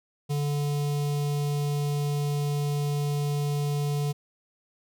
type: tone with notch filter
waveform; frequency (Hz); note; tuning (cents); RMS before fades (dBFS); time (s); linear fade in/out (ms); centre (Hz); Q
square; 145.2; D3; -19; -27; 0.29-4.13; 20; 1600; 0.81
effects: none